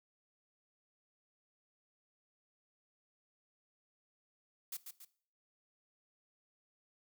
blue noise with echo, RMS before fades -42 dBFS, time 4.72-4.77 s, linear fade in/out 5 ms, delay 140 ms, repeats 2, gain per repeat -6 dB, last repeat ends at 5.05 s, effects noise-tail reverb RT60 0.5 s tail -18 dB re dry

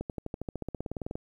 accelerating click train, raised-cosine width 2 ms, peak -21 dBFS, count 19, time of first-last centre 0.01-1.155 s, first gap 88 ms, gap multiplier 0.96, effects 10-bit

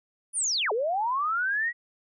sine linear two-way sweep, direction down then up, 9956 to 405.8 to 1945 Hz, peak -24 dBFS, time 0.33-1.73 s, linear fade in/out 50 ms, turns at 0.72 s, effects none

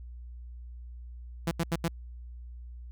sawtooth tone bursts, 167.3 Hz, E3, 26 cents sharp, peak -22 dBFS, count 4, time 1.47-1.881 s, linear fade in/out 5 ms, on 42 ms, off 81 ms, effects added 60 Hz sine -41 dBFS peak until 2.91 s

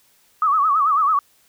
sine tone with vibrato, 1200 Hz, D6, 37 cents sharp, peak -14 dBFS, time 0.42-1.19 s, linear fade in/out 2 ms, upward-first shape sine, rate 9.1 Hz, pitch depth 140 cents each way, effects white hiss -58 dBFS RMS until 1.48 s

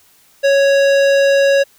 sine tone with hard clipping, 554.4 Hz, C#5, in tune, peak -11 dBFS, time 0.43-1.64 s, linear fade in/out 20 ms, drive 16 dB, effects white hiss -51 dBFS RMS until 1.78 s

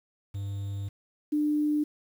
triangle / sine tone pair in turn, 99.7 / 298.8 Hz, G2 / D4, +30 / +30 cents, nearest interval octave + perfect fifth, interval 1900 cents, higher second, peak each -29 / -23 dBFS, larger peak second, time 0.34-0.89 / 1.32-1.84 s, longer first, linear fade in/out 10 ms, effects 9-bit

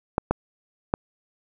clicks, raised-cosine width 1 ms, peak -6 dBFS, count 3, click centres 0.181 / 0.31 / 0.939 s, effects none

